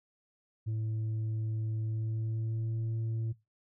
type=tone with pitch glide; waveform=sine; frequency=110 to 112.7 Hz; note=A2 to A2; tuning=0 to +42 cents; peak=-28 dBFS; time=0.66-3.33 s; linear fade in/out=20 ms; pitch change=+42 cents; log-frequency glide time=1.83-2.78 s; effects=noise-tail reverb RT60 0.2 s tail -17 dB re dry + tanh soft clip ceiling -30 dBFS